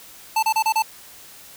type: tone bursts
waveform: square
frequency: 882 Hz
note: A5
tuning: 4 cents sharp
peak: -17 dBFS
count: 5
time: 0.36-0.823 s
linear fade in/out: 5 ms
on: 67 ms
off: 32 ms
effects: white hiss -44 dBFS RMS until 1.56 s